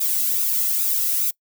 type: noise with flanger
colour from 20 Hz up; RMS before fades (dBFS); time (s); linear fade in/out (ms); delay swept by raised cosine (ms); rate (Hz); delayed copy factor
violet; -21; 0-1.31; 10; 0.8 to 1.53; 2.4; +0.6
effects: noise-tail reverb RT60 0.1 s tail -24 dB re dry